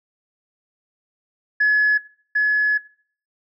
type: tone pair in turn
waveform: sine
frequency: 1700 / 1700 Hz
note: G#6 / G#6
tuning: +40 / +40 cents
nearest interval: unison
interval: 0 cents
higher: neither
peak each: -12 / -14 dBFS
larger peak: first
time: 1.6-1.98 / 2.35-2.78 s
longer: second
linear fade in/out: 10 ms
effects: noise-tail reverb RT60 0.5 s tail -19 dB re dry + tanh soft clip ceiling -10 dBFS